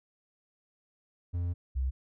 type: tone pair in turn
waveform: triangle / sine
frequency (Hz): 87.31 / 65.05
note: F2 / C2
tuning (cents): 0 / -9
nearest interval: perfect fourth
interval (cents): 509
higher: first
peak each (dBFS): -27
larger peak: neither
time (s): 1.33-1.54 / 1.75-1.91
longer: first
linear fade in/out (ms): 20
effects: none